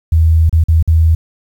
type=tone with dropouts; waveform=sine; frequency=80.9 Hz; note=E2; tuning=32 cents flat; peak=-6 dBFS; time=0.12-1.15 s; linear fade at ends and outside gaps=5 ms; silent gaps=0.495-0.527 / 0.639-0.684 / 0.827-0.876 s; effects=7-bit